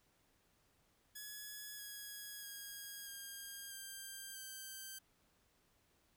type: tone with pitch steps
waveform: 5% pulse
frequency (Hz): 1690 / 1663.8 / 1638.1 / 1612.8 / 1587.8 / 1563.2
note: G#6 / G#6 / G#6 / G6 / G6 / G6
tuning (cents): +30 / +3 / -24 / +49 / +22 / -5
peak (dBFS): -37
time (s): 1.15-4.99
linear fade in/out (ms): 10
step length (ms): 640
effects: pink hiss -75 dBFS RMS until 6.16 s